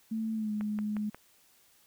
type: tone with pitch glide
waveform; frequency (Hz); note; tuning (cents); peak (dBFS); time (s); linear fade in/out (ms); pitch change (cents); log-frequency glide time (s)
sine; 221.7 to 210.6; A3 to G#3; +13 to +24; -30; 0.11-1.1; 10; -89; 0.34-0.52
type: click train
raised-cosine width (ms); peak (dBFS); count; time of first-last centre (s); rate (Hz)
0.5; -28; 4; 0.61-1.146; 5.6
effects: white hiss -64 dBFS RMS until 1.86 s